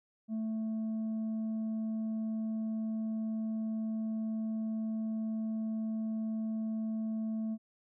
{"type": "tone with tanh clipping", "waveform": "sine", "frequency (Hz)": 220.5, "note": "A3", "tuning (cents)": 4, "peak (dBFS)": -33, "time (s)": [0.28, 7.58], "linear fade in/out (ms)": 50, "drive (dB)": 3, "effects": []}